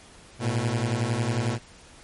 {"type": "beating tone pair", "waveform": "sawtooth", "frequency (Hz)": [110, 121], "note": ["A2", "B2"], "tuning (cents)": [0, -35], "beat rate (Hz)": 11, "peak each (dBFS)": [-23, -22], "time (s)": [0.39, 1.59], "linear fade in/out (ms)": 50, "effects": ["pink hiss -50 dBFS RMS until 2.03 s", "MP3 48 kbps"]}